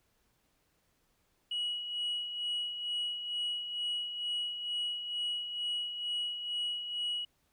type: tone with tremolo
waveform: sine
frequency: 2915 Hz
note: F#7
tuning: 26 cents flat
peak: -29 dBFS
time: 1.51-7.25 s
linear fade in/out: 5 ms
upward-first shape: sine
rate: 2.2 Hz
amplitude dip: 60%
effects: tanh soft clip ceiling -29 dBFS + pink hiss -74 dBFS RMS until 7.52 s